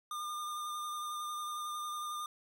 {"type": "tone with vibrato", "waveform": "square", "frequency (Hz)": 1208, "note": "D6", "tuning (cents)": 48, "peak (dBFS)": -38, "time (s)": [0.11, 2.26], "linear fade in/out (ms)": 2, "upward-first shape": "sine", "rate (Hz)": 11, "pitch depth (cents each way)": 16, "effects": []}